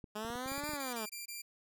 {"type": "clicks", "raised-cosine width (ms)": 3, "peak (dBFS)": -35, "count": 10, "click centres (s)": [0.042, 0.249, 0.302, 0.356, 0.46, 0.518, 0.58, 0.637, 0.692, 0.735]}
{"type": "linear two-way sweep", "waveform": "10% pulse", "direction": "up then down", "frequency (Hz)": [207.7, 303.5, 207.7], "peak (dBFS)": -30, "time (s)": [0.15, 1.06], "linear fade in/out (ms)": 10, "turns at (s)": 0.7}
{"type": "tone bursts", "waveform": "10% pulse", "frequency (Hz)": 2375, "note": "D7", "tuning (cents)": 19, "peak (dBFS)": -33, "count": 6, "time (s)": [0.47, 1.42], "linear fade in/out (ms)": 10, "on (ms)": 140, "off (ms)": 22}
{"effects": []}